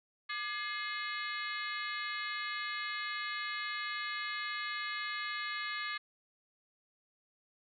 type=harmonic tone with a mistuned harmonic; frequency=423.7 Hz; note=G#4; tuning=35 cents sharp; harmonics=3 / 4 / 5 / 6 / 7 / 8 / 9 / 10; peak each=-42 / -41 / -41 / -48 / -49 / -49 / -49 / -47 dBFS; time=0.29-5.98 s; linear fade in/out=10 ms; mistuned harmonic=3; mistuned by=-100 cents; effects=none